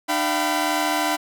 sawtooth tone cluster, 302.4 / 687 / 770 / 994 Hz, D#4 / F5 / G5 / B5, -49 / -29 / -31 / +11 cents, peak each -22 dBFS, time 0.08-1.17 s, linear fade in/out 20 ms, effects none

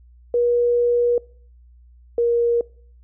sine tone pair in turn, 480.4 / 472.1 Hz, B4 / A#4, -48 / +22 cents, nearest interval unison, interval 30 cents, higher first, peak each -15 dBFS, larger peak neither, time 0.34-1.18 / 2.18-2.61 s, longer first, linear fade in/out 2 ms, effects noise-tail reverb RT60 0.5 s tail -24 dB re dry + added 60 Hz sine -46 dBFS peak until 3.03 s

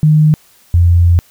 sine tone pair in turn, 153.5 / 86.36 Hz, D#3 / F2, -23 / -19 cents, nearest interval minor seventh, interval 996 cents, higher first, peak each -5 dBFS, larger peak neither, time 0.03-0.34 / 0.74-1.19 s, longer second, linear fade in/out 0 ms, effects white hiss -48 dBFS RMS until 1.3 s

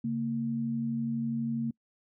sine tone pair together, 137.97 / 230.2 Hz, C#3 / A#3, -8 / -22 cents, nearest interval major sixth, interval 886 cents, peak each -36 / -29 dBFS, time 0.04-1.71 s, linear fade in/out 5 ms, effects noise-tail reverb RT60 0.1 s tail -26 dB re dry

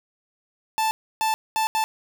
45% pulse tone bursts at uneven times, 880 Hz, A5, in tune, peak -20 dBFS, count 4, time 0.78-0.91 / 1.21-1.34 / 1.56-1.67 / 1.75-1.84 s, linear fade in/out 0 ms, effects none

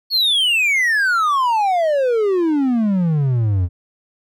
triangle exponential sweep, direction down, 4435 to 84.4 Hz, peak -12 dBFS, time 0.1-3.69 s, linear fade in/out 50 ms, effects none

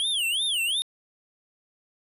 square tone with vibrato, 3137 Hz, G7, 1 cent sharp, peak -24 dBFS, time 0-0.82 s, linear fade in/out 0 ms, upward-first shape sine, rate 2.8 Hz, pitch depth 270 cents each way, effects resampled to 32000 Hz + 10-bit

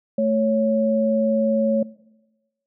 sine tone pair together, 220 / 554.4 Hz, A3 / C#5, 0 / 0 cents, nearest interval octave + major third, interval 1600 cents, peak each -21 / -19 dBFS, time 0.18-1.83 s, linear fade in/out 5 ms, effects noise-tail reverb RT60 1.0 s tail -20 dB re dry

